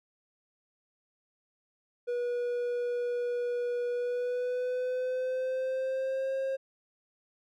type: tone with pitch glide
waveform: triangle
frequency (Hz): 484.9 to 534.9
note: B4 to C5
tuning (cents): -32 to +38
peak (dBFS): -27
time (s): 2.07-6.57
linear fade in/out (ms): 20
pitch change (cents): +170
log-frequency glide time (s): 3.89-6.34
effects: none